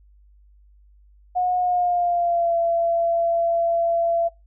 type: tone with pitch glide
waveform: sine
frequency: 725 to 676.4 Hz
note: F#5 to E5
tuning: -35 to +44 cents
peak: -18 dBFS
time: 1.35-4.29 s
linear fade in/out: 20 ms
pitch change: -121 cents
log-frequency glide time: 1.58-2.56 s
effects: noise-tail reverb RT60 0.2 s tail -20 dB re dry + added 50 Hz sine -50 dBFS peak until 4.46 s